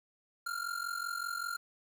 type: ring-modulated tone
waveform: square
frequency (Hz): 1394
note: F6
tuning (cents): -4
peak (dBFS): -33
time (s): 0.46-1.57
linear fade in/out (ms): 5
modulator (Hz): 22.6
effects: 10-bit